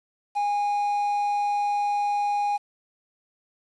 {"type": "tone with quantisation", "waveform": "triangle", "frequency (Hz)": 820, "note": "G#5", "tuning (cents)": -22, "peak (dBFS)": -20, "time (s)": [0.35, 2.58], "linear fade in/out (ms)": 20, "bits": 8, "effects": ["resampled to 24000 Hz"]}